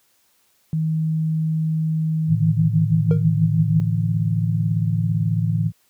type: tone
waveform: sine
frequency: 158.6 Hz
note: D#3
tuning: 33 cents sharp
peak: -18 dBFS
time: 0.73-3.8 s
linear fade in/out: 0 ms
type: chord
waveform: sine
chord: A suspended fourth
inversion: none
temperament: equal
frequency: 110 / 146.83 / 164.81 Hz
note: A2 / D3 / E3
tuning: 0 / 0 / 0 cents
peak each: -20 / -25 / -21 dBFS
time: 2.27-5.72 s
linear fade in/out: 50 ms
type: tone with exponential decay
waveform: triangle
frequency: 466.2 Hz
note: A#4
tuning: in tune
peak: -17 dBFS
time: 3.11-3.25 s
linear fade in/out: 0 ms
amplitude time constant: 29 ms
effects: white hiss -62 dBFS RMS until 5.89 s + high-pass 60 Hz 12 dB/octave